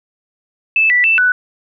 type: tone with pitch steps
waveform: sine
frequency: 2628 / 1966 / 2657 / 1488 Hz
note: E7 / B6 / E7 / F#6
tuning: -6 / -8 / +13 / +9 cents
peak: -9 dBFS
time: 0.76-1.32 s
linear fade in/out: 2 ms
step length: 140 ms
effects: none